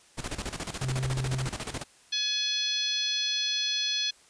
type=noise with tremolo; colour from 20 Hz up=pink; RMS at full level=-33 dBFS; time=0.17-1.84 s; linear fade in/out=20 ms; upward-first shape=square; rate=14 Hz; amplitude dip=75%
type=tone with vibrato; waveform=triangle; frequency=130 Hz; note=C3; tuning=11 cents flat; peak=-26 dBFS; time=0.81-1.48 s; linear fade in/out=10 ms; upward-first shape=triangle; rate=16 Hz; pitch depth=12 cents each way
type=harmonic tone; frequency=845 Hz; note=G#5; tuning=30 cents sharp; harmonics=2 / 3 / 4 / 5 / 6 / 7; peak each=-41 / -37 / -29 / -31 / -39 / -38 dBFS; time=2.12-4.11 s; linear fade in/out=10 ms
effects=white hiss -58 dBFS RMS until 4.29 s + resampled to 22050 Hz